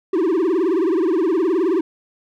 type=tone with vibrato; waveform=triangle; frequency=350.5 Hz; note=F4; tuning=6 cents sharp; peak=-13 dBFS; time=0.13-1.81 s; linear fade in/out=5 ms; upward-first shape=triangle; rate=19 Hz; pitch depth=250 cents each way; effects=none